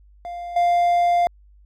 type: tone with level steps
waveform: triangle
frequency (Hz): 698.5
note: F5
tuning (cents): 0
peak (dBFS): -27 / -13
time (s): 0.25-1.27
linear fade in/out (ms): 0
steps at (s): 0.56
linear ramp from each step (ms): 5
effects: added 50 Hz sine -48 dBFS peak until 1.65 s